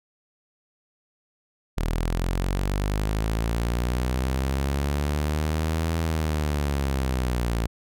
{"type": "linear two-way sweep", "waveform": "sawtooth", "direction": "up then down", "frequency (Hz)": [38.89, 82.41, 55.9], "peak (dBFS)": -19, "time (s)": [1.77, 7.67], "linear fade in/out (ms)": 10, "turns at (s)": 5.97, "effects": []}